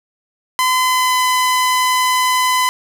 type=tone with pitch glide; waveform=sawtooth; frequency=1020 to 1011.2 Hz; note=C6 to B5; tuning=-44 to +41 cents; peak=-9 dBFS; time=0.59-2.69 s; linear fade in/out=0 ms; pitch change=-15 cents; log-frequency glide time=0.8-1.21 s; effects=none